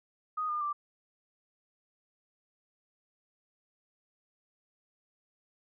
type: tone with pitch steps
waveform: sine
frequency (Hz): 1244.5 / 1209.8 / 1176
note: D#6 / D#6 / D6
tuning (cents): 0 / -49 / +2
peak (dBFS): -30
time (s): 0.37-0.73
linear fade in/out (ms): 10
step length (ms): 120
effects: none